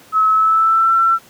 sine tone with pitch glide, 1290 to 1345.6 Hz, E6 to E6, -38 to +35 cents, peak -10 dBFS, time 0.12-1.19 s, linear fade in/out 50 ms, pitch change +73 cents, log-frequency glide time 0.29-0.94 s, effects pink hiss -45 dBFS RMS until 1.29 s + high-pass 150 Hz 12 dB/octave

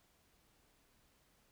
silence, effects pink hiss -72 dBFS RMS until 1.51 s

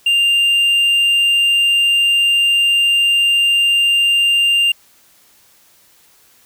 triangle tone, 2794 Hz, F7, in tune, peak -9 dBFS, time 0.06-4.72 s, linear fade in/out 5 ms, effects white hiss -51 dBFS RMS until 6.45 s

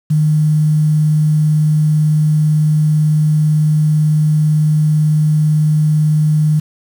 sine tone with quantisation, 153 Hz, D#3, 29 cents flat, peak -9 dBFS, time 0.1-6.6 s, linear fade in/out 10 ms, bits 6, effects none

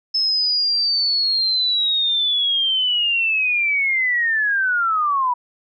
sine linear sweep, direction down, 5230 to 962 Hz, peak -16 dBFS, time 0.14-5.34 s, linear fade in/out 10 ms, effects none

